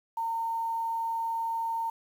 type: tone with quantisation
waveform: sine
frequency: 913 Hz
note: A#5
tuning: 36 cents flat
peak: -28 dBFS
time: 0.17-1.9 s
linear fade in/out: 5 ms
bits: 9
effects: none